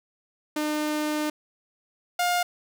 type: tone pair in turn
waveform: sawtooth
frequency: 302.6 / 708.8 Hz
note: D#4 / F5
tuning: -48 / +25 cents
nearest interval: octave + minor third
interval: 1473 cents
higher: second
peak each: -21 / -18 dBFS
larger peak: second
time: 0.56-1.3 / 2.19-2.43 s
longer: first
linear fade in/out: 5 ms
effects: none